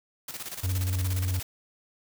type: noise with tremolo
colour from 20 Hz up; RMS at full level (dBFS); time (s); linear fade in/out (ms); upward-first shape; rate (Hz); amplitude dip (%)
white; -36; 0.28-1.43; 5; square; 17; 65
type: tone with vibrato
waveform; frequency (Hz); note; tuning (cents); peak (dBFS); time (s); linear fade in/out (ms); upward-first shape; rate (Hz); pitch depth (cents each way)
triangle; 92.2; F#2; -6; -23; 0.63-1.4; 10; triangle; 17; 68
effects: none